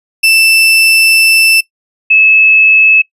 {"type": "tone pair in turn", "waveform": ["35% pulse", "sine"], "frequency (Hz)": [2656, 2598], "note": ["E7", "E7"], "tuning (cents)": [12, -26], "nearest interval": "unison", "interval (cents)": 38, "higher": "first", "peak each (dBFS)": -3, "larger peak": "neither", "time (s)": [[0.23, 1.61], [2.1, 3.02]], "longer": "first", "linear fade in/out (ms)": 10, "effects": ["noise-tail reverb RT60 0.1 s tail -20 dB re dry", "resampled to 32000 Hz"]}